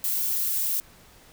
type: noise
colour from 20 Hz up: violet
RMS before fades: -26 dBFS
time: 0.04-0.8 s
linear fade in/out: 0 ms
effects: pink hiss -53 dBFS RMS until 1.32 s